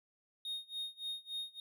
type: tone with tremolo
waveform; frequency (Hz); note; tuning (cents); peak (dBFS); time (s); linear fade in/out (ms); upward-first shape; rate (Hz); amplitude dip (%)
triangle; 3712; A#7; -8; -35; 0.45-1.6; 2; sine; 3.5; 95
effects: none